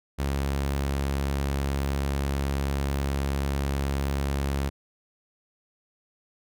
sawtooth tone, 69.3 Hz, C#2, in tune, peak -21 dBFS, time 0.18-4.7 s, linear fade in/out 20 ms, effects none

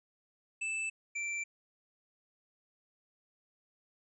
square tone pair in turn, 2637 / 2345 Hz, E7 / D7, 0 / -3 cents, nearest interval major second, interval 203 cents, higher first, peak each -34 / -35 dBFS, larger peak first, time 0.61-0.9 / 1.15-1.44 s, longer neither, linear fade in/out 10 ms, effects resampled to 22050 Hz

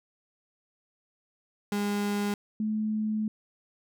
35% pulse / sine tone pair in turn, 204.4 / 215.4 Hz, G#3 / A3, -27 / -37 cents, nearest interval minor second, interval 90 cents, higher second, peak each -25 / -26 dBFS, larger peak first, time 1.72-2.34 / 2.6-3.28 s, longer second, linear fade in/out 2 ms, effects none

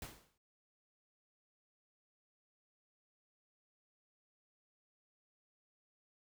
pink noise with exponential decay, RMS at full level -45 dBFS, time 0.02-0.38 s, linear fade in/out 2 ms, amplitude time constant 77 ms, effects none

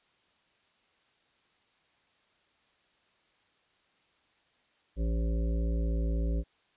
harmonic tone, 56.3 Hz, A1, 40 cents sharp, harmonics 1 / 3 / 5 / 7 / 9 / 10, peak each -27 / -37 / -41 / -44 / -46 / -47 dBFS, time 4.96-6.44 s, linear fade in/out 50 ms, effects white hiss -69 dBFS RMS until 6.76 s + resampled to 8000 Hz

